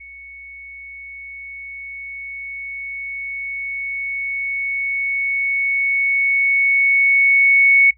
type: tone with level ramp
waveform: sine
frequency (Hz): 2217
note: C#7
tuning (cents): 0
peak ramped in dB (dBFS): -36 to -8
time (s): 0-7.91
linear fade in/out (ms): 10
effects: noise-tail reverb RT60 0.1 s tail -20 dB re dry + added 60 Hz sine -51 dBFS peak until 7.97 s